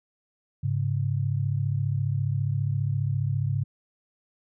sine tone pair together, 103.83 / 138.59 Hz, G#2 / C#3, 0 / 0 cents, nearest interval perfect fourth, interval 500 cents, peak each -26 dBFS, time 0.63-3.64 s, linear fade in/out 10 ms, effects none

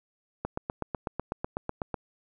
click train, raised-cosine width 1 ms, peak -16 dBFS, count 13, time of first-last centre 0.45-1.943 s, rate 8.04 Hz, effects none

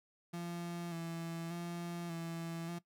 35% pulse tone with vibrato, 169.2 Hz, E3, 45 cents sharp, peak -38 dBFS, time 0.33-2.79 s, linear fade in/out 10 ms, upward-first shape square, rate 0.85 Hz, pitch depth 28 cents each way, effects noise-tail reverb RT60 0.1 s tail -18 dB re dry

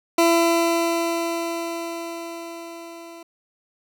20% pulse tone with level ramp, 336 Hz, E4, 33 cents sharp, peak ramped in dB -9 to -34 dBFS, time 0.18-3.23 s, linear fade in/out 5 ms, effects none

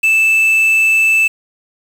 triangle tone with quantisation, 2637 Hz, E7, in tune, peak -7 dBFS, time 0.03-1.28 s, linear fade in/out 10 ms, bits 5, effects none

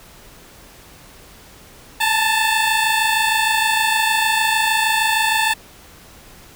15% pulse tone pair together, 869 / 895.5 Hz, A5 / A5, -22 / +30 cents, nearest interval minor second, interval 52 cents, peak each -12 dBFS, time 2-5.54 s, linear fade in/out 10 ms, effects pink hiss -44 dBFS RMS until 6.55 s

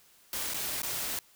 white noise with dropouts, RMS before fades -34 dBFS, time 0.33-1.19 s, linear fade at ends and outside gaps 1 ms, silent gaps 0.537-0.543 / 0.819-0.831 s, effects white hiss -61 dBFS RMS until 1.35 s

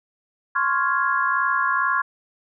sine chord, Db major seventh, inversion third, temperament equal, 1046.5 / 1108.7 / 1396.9 / 1661.2 Hz, C6 / Db6 / F6 / Ab6, 0 / 0 / 0 / 0 cents, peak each -24 dBFS, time 0.55-2.02 s, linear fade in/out 10 ms, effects none

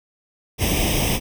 pink noise with comb filter, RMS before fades -20 dBFS, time 0.58-1.2 s, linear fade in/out 50 ms, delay 0.35 ms, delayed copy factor +0.85, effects none

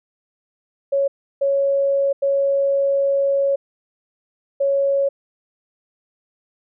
sine tone bursts at uneven times, 554.4 Hz, C#5, in tune, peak -15 dBFS, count 4, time 0.92-1.08 / 1.41-2.13 / 2.22-3.56 / 4.6-5.09 s, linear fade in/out 10 ms, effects none

